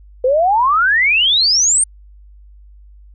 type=exponential sweep; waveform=sine; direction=up; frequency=490 to 9040 Hz; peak=-10 dBFS; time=0.24-1.84 s; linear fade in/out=5 ms; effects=added 50 Hz sine -39 dBFS peak until 3.14 s